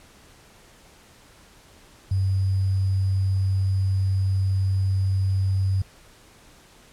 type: tone with sample-and-hold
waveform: sine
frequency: 95.9 Hz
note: G2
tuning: 37 cents flat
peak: -19 dBFS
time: 2.11-5.82 s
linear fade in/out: 5 ms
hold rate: 4900 Hz
effects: pink hiss -52 dBFS RMS until 6.92 s + low-pass 11000 Hz 12 dB/octave